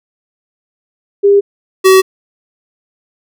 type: tone pair in turn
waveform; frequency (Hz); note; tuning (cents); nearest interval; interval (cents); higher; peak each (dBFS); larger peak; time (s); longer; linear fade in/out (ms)
sine / square; 401.9 / 379; G4 / F#4; +43 / +42; minor second; 101; first; -4; neither; 1.23-1.41 / 1.84-2.02; neither; 20
effects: none